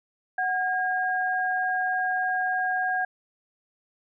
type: tone pair together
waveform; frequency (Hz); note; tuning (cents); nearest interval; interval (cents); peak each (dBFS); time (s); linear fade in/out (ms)
sine; 740 / 1623.3; F#5 / G#6; 0 / -40; octave + major second; 1360; -26; 0.38-3.05; 5
effects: none